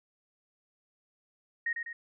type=tone with echo; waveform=sine; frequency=1864.7 Hz; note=A#6; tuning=in tune; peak=-28 dBFS; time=1.66-1.73 s; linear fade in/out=5 ms; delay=100 ms; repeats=2; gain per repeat=-5 dB; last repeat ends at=1.93 s; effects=none